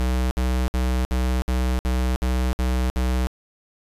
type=tone bursts; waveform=square; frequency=63 Hz; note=B1; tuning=35 cents sharp; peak=-20 dBFS; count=9; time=0-3.27 s; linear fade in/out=0 ms; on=310 ms; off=60 ms; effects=resampled to 32000 Hz